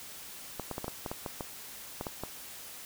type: clicks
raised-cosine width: 1 ms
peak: -21 dBFS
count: 12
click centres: 0.597 / 0.713 / 0.781 / 0.844 / 0.881 / 1.062 / 1.115 / 1.262 / 1.408 / 2.011 / 2.068 / 2.236 s
effects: white hiss -46 dBFS RMS until 2.85 s